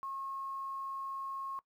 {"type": "tone with quantisation", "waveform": "sine", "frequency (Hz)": 1084, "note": "C#6", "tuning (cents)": -39, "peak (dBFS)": -38, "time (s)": [0.03, 1.59], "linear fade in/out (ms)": 0, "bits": 11, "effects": ["noise-tail reverb RT60 0.1 s tail -19 dB re dry"]}